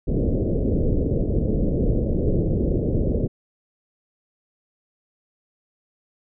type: low-pass noise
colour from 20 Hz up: pink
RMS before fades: -21 dBFS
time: 0.07-3.28 s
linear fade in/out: 20 ms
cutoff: 540 Hz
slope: 48 dB/octave
effects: none